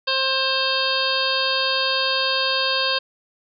harmonic tone with a mistuned harmonic, 530 Hz, C5, 22 cents sharp, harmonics 1 / 2 / 3 / 5 / 6 / 7 / 8 / 9, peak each -27 / -27 / -27 / -27 / -27 / -27 / -27 / -27 dBFS, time 0.07-2.99 s, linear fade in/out 10 ms, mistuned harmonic 8, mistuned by +43 cents, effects none

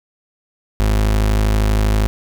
35% pulse tone, 52.6 Hz, G#1, 23 cents sharp, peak -11 dBFS, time 0.8-2.07 s, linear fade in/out 0 ms, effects none

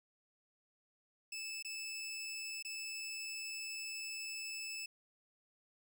20% pulse tone with dropouts, 2624 Hz, E7, 9 cents flat, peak -37 dBFS, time 1.32-4.86 s, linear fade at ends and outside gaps 5 ms, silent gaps 1.626-1.647 / 2.626-2.648 s, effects none

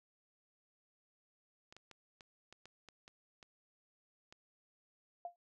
clicks, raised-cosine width 0.2 ms, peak -37 dBFS, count 10, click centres 1.725 / 1.766 / 1.913 / 2.208 / 2.526 / 2.656 / 2.887 / 3.079 / 3.428 / 4.325 s
sine tone with exponential decay, 698.5 Hz, F5, in tune, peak -37 dBFS, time 5.25-5.36 s, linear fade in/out 2 ms, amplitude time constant 22 ms
effects none

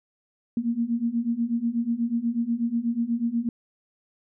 sine beating tone pair, 229.4 / 237.6 Hz, A#3 / A#3, -28 / +33 cents, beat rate 8.2 Hz, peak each -27 / -25 dBFS, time 0.57-3.49 s, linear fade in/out 2 ms, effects none

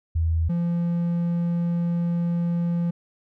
sine / triangle tone pair in turn, 81.7 / 171.57 Hz, E2 / F3, -15 / -30 cents, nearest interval octave + minor second, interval 1285 cents, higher second, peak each -19 dBFS, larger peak neither, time 0.15-0.49 / 0.49-2.91 s, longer second, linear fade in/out 10 ms, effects none

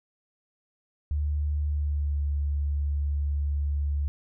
sine tone with pitch glide, 73.9 to 72.09 Hz, D2 to D2, +11 to -32 cents, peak -24 dBFS, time 1.11-4.08 s, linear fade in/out 0 ms, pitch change -43 cents, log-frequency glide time 1.67-2.21 s, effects none

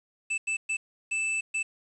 square tone bursts at uneven times, 2637 Hz, E7, in tune, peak -27 dBFS, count 5, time 0.3-0.38 / 0.47-0.57 / 0.69-0.77 / 1.11-1.41 / 1.54-1.63 s, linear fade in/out 10 ms, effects resampled to 22050 Hz + 9-bit

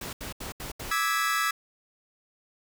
pink noise bursts, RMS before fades -37 dBFS, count 5, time 0.01-0.914 s, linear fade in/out 5 ms, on 120 ms, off 76 ms
40% pulse chord, E dominant seventh, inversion third, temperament equal with one note detuned, 1174.7 / 1304.9 / 1661.2 / 1975.5 Hz, D6 / E6 / G#6 / B6, 0 / -18 / 0 / 0 cents, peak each -31 / -27 / -29 / -31 dBFS, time 0.91-1.51 s, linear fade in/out 5 ms
effects none

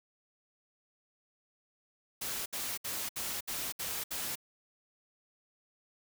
white noise bursts, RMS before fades -37 dBFS, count 7, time 2.21-4.356 s, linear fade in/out 10 ms, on 250 ms, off 66 ms, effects none

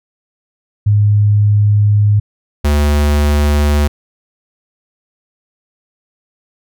sine / square tone pair in turn, 103.83 / 73.42 Hz, G#2 / D2, 0 / 0 cents, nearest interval tritone, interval 600 cents, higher first, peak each -7 / -10 dBFS, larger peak first, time 0.86-2.2 / 2.64-3.88 s, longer first, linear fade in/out 10 ms, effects none

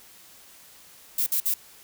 violet noise bursts, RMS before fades -24 dBFS, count 3, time 1.18-1.54 s, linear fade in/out 5 ms, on 84 ms, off 54 ms, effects white hiss -51 dBFS RMS until 1.83 s

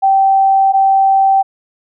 sine tone pair in turn, 777 / 777 Hz, G5 / G5, -16 / -16 cents, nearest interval unison, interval 0 cents, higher neither, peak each -7 dBFS, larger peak neither, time 0.02-0.73 / 0.73-1.43 s, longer first, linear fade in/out 20 ms, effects none

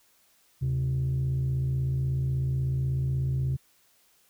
sine tone pair together, 75.08 / 131.4 Hz, D2 / C3, +39 / +8 cents, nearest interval minor seventh, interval 969 cents, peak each -30 / -23 dBFS, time 0.61-3.57 s, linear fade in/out 20 ms, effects tanh soft clip ceiling -22 dBFS + white hiss -64 dBFS RMS until 4.29 s

